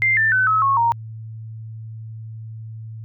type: tone with pitch steps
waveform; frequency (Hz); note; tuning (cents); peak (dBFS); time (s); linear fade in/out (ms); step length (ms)
sine; 2093 / 1780.4 / 1514.6 / 1288.4 / 1096 / 932.3; C7 / A6 / F#6 / E6 / C#6 / A#5; 0 / +20 / +40 / -40 / -20 / 0; -14; 0.02-0.92; 0; 150
effects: added 111 Hz sine -31 dBFS peak until 3.04 s